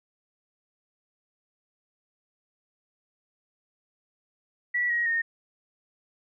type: tone with pitch steps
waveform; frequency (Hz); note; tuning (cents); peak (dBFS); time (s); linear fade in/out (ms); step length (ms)
sine; 1947 / 1893.8 / 1842; B6 / A#6 / A#6; -25 / +27 / -21; -23; 4.74-5.22; 10; 160
effects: none